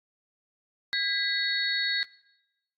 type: tone cluster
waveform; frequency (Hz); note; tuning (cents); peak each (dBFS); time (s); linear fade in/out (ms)
sine; 1628 / 1982 / 3797 / 4371; G#6 / B6 / A#7 / C#8; -35 / +6 / +31 / -25; -31; 0.93-2.03; 0
effects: noise-tail reverb RT60 0.9 s tail -20 dB re dry + AAC 48 kbps